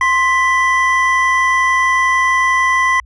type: tone pair together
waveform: triangle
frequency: 1048.9 / 1980 Hz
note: C6 / B6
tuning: +4 / +4 cents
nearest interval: major seventh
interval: 1100 cents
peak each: -12 dBFS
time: 0.01-3 s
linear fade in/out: 2 ms
effects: added 60 Hz sine -39 dBFS peak until 3.05 s + resampled to 24000 Hz